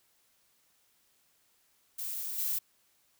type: noise with level steps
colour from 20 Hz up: violet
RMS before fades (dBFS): -37 / -32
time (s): 1.98-2.59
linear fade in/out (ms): 10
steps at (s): 2.38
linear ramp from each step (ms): 2
effects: white hiss -70 dBFS RMS until 3.19 s